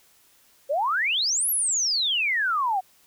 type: exponential two-way sweep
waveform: sine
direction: up then down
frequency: 525 to 11910 to 726 Hz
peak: -21 dBFS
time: 0.69-2.81 s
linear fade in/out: 20 ms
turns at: 1.5 s
effects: white hiss -59 dBFS RMS until 3.06 s